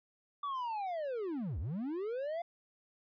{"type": "linear two-way sweep", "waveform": "triangle", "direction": "down then up", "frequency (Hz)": [1169, 61.74, 701], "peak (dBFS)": -33, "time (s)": [0.43, 2.42], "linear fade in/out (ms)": 5, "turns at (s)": 1.59, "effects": ["resampled to 11025 Hz"]}